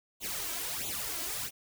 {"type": "noise with flanger", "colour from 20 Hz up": "white", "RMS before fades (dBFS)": -36, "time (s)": [0.2, 1.51], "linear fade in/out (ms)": 50, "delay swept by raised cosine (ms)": [0.28, 3.08], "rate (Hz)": 1.5, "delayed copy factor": 0.85, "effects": []}